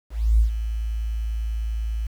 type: tone with ADSR envelope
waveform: sine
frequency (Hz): 55.1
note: A1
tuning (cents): +3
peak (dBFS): -12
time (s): 0.1-2.07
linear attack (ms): 290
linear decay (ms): 110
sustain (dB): -11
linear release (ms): 6
effects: 8-bit

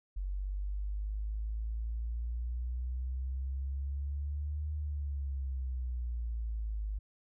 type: exponential two-way sweep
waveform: sine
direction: up then down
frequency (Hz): 46.78 to 75.6 to 50.8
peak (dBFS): -33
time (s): 0.16-6.99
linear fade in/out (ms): 10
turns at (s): 4.73
effects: none

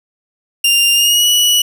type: tone with pitch glide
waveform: sawtooth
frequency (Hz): 2794 to 2938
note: F7 to F#7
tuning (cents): 0 to -13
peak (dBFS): -6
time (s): 0.64-1.62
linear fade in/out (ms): 5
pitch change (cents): +87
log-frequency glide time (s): 0.93-1.28
effects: none

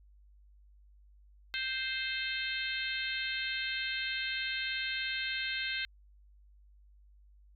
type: harmonic tone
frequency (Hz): 523.3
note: C5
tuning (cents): 0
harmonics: 3 / 4 / 5 / 6 / 7 / 8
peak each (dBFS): -38 / -39 / -40 / -41 / -41 / -42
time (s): 1.54-5.85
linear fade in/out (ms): 0
effects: added 50 Hz sine -57 dBFS peak until 7.55 s

